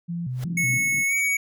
sine tone with vibrato, 147.1 Hz, D3, 3 cents sharp, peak -26 dBFS, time 0.08-0.79 s, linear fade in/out 20 ms, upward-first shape square, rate 2.7 Hz, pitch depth 260 cents each way
pink noise with exponential growth, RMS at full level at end -37 dBFS, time 0.29-0.44 s, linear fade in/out 2 ms, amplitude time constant 31 ms
pink band-pass noise, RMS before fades -38 dBFS, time 0.45-1.04 s, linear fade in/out 5 ms, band 120 to 300 Hz, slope 48 dB/octave
square tone with pitch glide, 2200 to 2251 Hz, C#7 to C#7, -14 to +26 cents, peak -21 dBFS, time 0.57-1.37 s, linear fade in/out 5 ms, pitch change +40 cents, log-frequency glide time 1.07-1.14 s
effects none

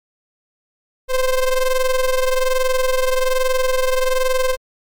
square ring-modulated tone, 261.6 Hz, C4, in tune, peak -12 dBFS, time 1.08-4.57 s, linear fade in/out 50 ms, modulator 251 Hz, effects MP3 96 kbps

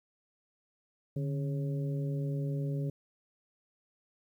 harmonic tone with a mistuned harmonic, 137.8 Hz, C#3, 10 cents flat, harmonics 1 / 2 / 3 / 4, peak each -31 / -41 / -43 / -46 dBFS, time 1.16-2.9 s, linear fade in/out 5 ms, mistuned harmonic 1, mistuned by +93 cents, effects 11-bit

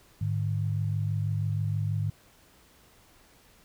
sine tone pair together, 104.4 / 150.62 Hz, G#2 / D3, +10 / +44 cents, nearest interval tritone, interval 634 cents, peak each -27 / -31 dBFS, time 0.21-2.1 s, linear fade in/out 5 ms, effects pink hiss -59 dBFS RMS until 3.64 s

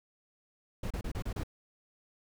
brown noise bursts, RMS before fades -35 dBFS, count 6, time 0.83-1.435 s, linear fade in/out 5 ms, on 75 ms, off 31 ms, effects none

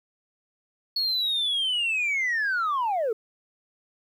sine linear sweep, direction down, 4382 to 415.3 Hz, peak -21 dBFS, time 0.96-3.13 s, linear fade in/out 5 ms, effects tanh soft clip ceiling -21 dBFS + 10-bit

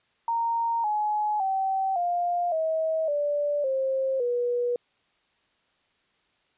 sine tone with pitch steps, 926 / 844.3 / 769.7 / 701.8 / 639.8 / 583.3 / 531.8 / 484.9 Hz, A#5 / G#5 / G5 / F5 / D#5 / D5 / C5 / B4, -12 / +28 / -32 / +8 / +48 / -12 / +28 / -32 cents, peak -23 dBFS, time 0.28-4.76 s, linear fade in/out 2 ms, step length 560 ms, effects white hiss -68 dBFS RMS until 6.57 s + resampled to 8000 Hz

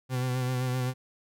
40% pulse tone with vibrato, 127 Hz, B2, 49 cents sharp, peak -26 dBFS, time 0.09-0.94 s, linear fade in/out 50 ms, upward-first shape sine, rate 7.7 Hz, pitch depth 31 cents each way, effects none

